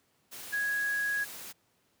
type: tone in noise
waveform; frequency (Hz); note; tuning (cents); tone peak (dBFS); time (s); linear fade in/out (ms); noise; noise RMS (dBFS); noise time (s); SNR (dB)
sine; 1661.2; G#6; 0; -28; 0.52-1.25; 20; white; -44; 0.31-1.53; +13
effects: pink hiss -71 dBFS RMS until 2 s + high-pass 100 Hz 12 dB/octave